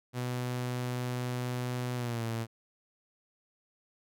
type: tone with pitch glide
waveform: sawtooth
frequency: 124.2 to 114.55 Hz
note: B2 to A#2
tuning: +10 to -30 cents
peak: -28 dBFS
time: 0.13-2.47 s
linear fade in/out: 50 ms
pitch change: -140 cents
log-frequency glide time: 1.95-2.24 s
effects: none